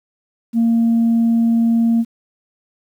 sine tone, 230.4 Hz, A#3, 20 cents flat, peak -10 dBFS, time 0.53-2.05 s, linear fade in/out 50 ms, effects tanh soft clip ceiling -9 dBFS + 8-bit

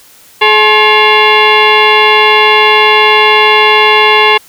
sine tone with frequency modulation, 855 Hz, A5, 50 cents flat, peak -3 dBFS, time 0.41-4.38 s, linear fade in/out 10 ms, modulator 641 Hz, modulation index 3.8, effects white hiss -40 dBFS RMS until 4.48 s

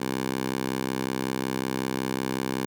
10% pulse tone with high-pass filter, 65.41 Hz, C2, in tune, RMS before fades -29 dBFS, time 0-2.66 s, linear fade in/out 10 ms, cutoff 210 Hz, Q 0.83, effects none

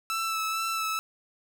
sawtooth tone with vibrato, 1318.5 Hz, E6, in tune, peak -24 dBFS, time 0.1-0.99 s, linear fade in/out 0 ms, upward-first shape sine, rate 2.2 Hz, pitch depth 21 cents each way, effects none

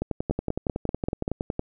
two click trains, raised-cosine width 2 ms, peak -12 / -13 dBFS, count 6 / 18, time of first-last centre 0.31-1.279 / 0.02-1.594 s, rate 5.16 / 10.8 Hz, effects none

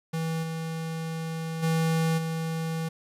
square tone with level steps, 162.4 Hz, E3, 26 cents flat, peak -28 / -31 / -23 / -29 dBFS, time 0.13-2.89 s, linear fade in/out 10 ms, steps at 0.42 / 1.62 / 2.17 s, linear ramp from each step 20 ms, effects resampled to 32000 Hz + 9-bit

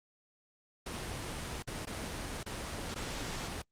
pink noise with dropouts, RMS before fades -39 dBFS, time 0.86-3.62 s, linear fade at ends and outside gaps 5 ms, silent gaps 1.625-1.673 / 1.854-1.87 / 2.432-2.461 / 2.944-2.958 s, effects low-pass 9000 Hz 12 dB/octave + Opus 32 kbps

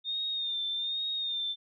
sine tone with vibrato, 3647 Hz, A#7, 39 cents flat, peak -30 dBFS, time 0.04-1.56 s, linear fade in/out 50 ms, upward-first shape sine, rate 1.2 Hz, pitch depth 47 cents each way, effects none

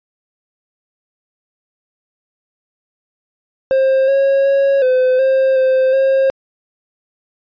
triangle tone with pitch steps, 531 / 547 / 551 / 511 / 530 / 522 / 536 Hz, C5 / C#5 / C#5 / C5 / C5 / C5 / C5, +25 / -23 / -11 / -41 / +22 / -4 / +42 cents, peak -8 dBFS, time 3.71-6.3 s, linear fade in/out 0 ms, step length 370 ms, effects resampled to 11025 Hz

